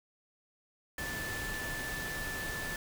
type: tone in noise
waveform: sine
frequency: 1753 Hz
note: A6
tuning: 7 cents flat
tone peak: -38 dBFS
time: 0.98-2.76 s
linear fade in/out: 2 ms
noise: pink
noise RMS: -40 dBFS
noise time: 0.98-2.76 s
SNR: -1 dB
effects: none